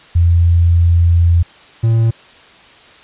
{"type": "tone pair in turn", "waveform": ["sine", "triangle"], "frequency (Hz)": [85.3, 113.86], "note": ["F2", "A#2"], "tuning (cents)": [-40, -40], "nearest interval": "perfect fourth", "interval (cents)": 500, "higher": "second", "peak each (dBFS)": -7, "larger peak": "neither", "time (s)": [[0.15, 1.43], [1.83, 2.11]], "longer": "first", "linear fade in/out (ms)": 10, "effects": ["white hiss -42 dBFS RMS until 3.03 s", "resampled to 8000 Hz"]}